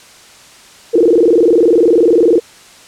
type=tone with vibrato; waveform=sine; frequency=399.7 Hz; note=G4; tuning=34 cents sharp; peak=-6 dBFS; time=0.93-2.4 s; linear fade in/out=20 ms; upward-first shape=square; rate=20 Hz; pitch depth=260 cents each way; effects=white hiss -40 dBFS RMS until 2.87 s + low-pass 8000 Hz 12 dB/octave